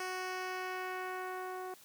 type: tone with low-pass filter sweep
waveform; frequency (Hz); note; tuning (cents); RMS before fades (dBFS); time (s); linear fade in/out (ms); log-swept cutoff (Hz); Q
10% pulse; 370; F#4; 0; -40; 0-1.74; 2; 9600 to 860; 0.74
effects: white hiss -59 dBFS RMS until 1.84 s + high-pass 100 Hz 12 dB/octave